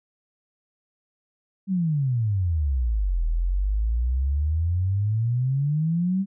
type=exponential two-way sweep; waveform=sine; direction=down then up; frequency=198.4 to 39.58 to 198.4 Hz; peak=-20 dBFS; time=1.67-6.26 s; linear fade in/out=50 ms; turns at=3.25 s; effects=none